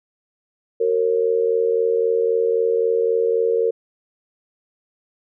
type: tone with amplitude modulation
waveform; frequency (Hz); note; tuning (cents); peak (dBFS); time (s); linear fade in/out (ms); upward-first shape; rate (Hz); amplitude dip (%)
sine; 460; A#4; -23; -12; 0.8-3.71; 10; sine; 83.8; 80
effects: none

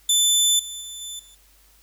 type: tone with level steps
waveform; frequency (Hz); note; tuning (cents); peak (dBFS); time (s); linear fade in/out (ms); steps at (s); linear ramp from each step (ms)
20% pulse; 3520; A7; 0; -10 / -26 / -28 / -26 / -42; 0.09-1.35; 5; 0.59 / 0.81 / 1.01 / 1.19; 5
effects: added 50 Hz sine -57 dBFS peak until 1.82 s + white hiss -57 dBFS RMS until 1.82 s

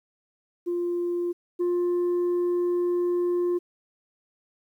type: tone pair in turn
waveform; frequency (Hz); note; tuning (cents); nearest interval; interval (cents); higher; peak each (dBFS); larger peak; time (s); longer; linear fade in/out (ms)
sine; 349.2 / 352.4; F4 / F4; 0 / +16; unison; 16; second; -23 / -19; second; 0.66-1.33 / 1.59-3.59; second; 20
effects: tanh soft clip ceiling -21 dBFS + 10-bit

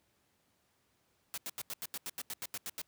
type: noise bursts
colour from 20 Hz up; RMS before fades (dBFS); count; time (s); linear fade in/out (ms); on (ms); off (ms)
white; -40; 13; 1.34-2.816; 0; 36; 84
effects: pink hiss -74 dBFS RMS until 2.87 s + high-pass 80 Hz 12 dB/octave

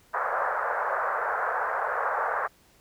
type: band-pass noise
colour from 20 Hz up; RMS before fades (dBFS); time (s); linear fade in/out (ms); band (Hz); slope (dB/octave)
white; -28; 0.13-2.48; 20; 490 to 1600; 48
effects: pink hiss -60 dBFS RMS until 2.8 s

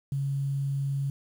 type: tone with quantisation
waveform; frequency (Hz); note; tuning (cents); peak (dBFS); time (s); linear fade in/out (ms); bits
sine; 138.59; C#3; 0; -26; 0.12-1.1; 2; 9
effects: none

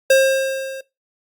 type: tone with level ramp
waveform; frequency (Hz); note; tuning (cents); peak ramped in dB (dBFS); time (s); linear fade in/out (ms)
square; 534; C5; +35; -9 to -30; 0.1-0.81; 5
effects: noise-tail reverb RT60 0.2 s tail -19 dB re dry + Opus 48 kbps

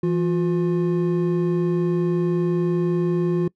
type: tone pair together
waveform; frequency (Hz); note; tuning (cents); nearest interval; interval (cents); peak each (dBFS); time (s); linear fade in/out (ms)
triangle; 167.8 / 355.9; E3 / F4; +31 / +33; octave + minor second; 1302; -19; 0.03-3.48; 5
effects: noise-tail reverb RT60 0.1 s tail -23 dB re dry

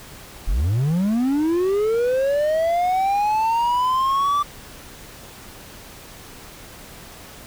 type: linear sweep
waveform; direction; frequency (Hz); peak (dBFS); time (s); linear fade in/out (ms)
triangle; up; 32.55 to 1174.7; -15; 0.47-4.43; 10
effects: pink hiss -41 dBFS RMS until 7.46 s

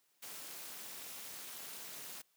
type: noise with amplitude modulation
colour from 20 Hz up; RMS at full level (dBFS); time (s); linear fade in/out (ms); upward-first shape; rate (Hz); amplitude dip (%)
white; -44; 0.22-2.22; 10; sine; 276; 85
effects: white hiss -75 dBFS RMS until 2.36 s + high-pass 150 Hz 12 dB/octave

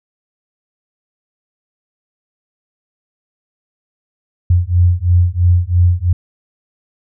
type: beating tone pair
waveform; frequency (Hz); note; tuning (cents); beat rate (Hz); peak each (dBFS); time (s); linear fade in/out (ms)
sine; 87 / 90; F2 / F#2; -6 / -47; 3; -12; 4.5-6.13; 5
effects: none

